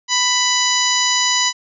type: harmonic tone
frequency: 992 Hz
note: B5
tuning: 7 cents sharp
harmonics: 1 / 2 / 3 / 4 / 5 / 6 / 7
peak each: -22 / -22 / -22 / -22 / -22 / -22 / -22 dBFS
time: 0.08-1.53 s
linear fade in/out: 50 ms
effects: none